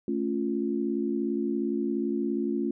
sine chord, A augmented, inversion none, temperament equal, 220 / 277.2 / 349.2 Hz, A3 / C#4 / E#4, 0 / 0 / 0 cents, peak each -30 dBFS, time 0.08-2.71 s, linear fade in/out 2 ms, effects none

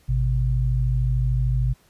sine tone pair together, 53.31 / 126.8 Hz, G#1 / B2, +46 / +46 cents, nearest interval octave + minor third, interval 1500 cents, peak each -21 dBFS, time 0.08-1.74 s, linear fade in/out 20 ms, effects pink hiss -59 dBFS RMS until 1.89 s + resampled to 32000 Hz

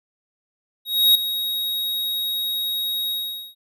square tone with ADSR envelope, 3782 Hz, A#7, 24 cents sharp, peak -11 dBFS, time 0.85-3.55 s, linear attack 300 ms, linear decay 6 ms, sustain -12 dB, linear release 440 ms, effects none

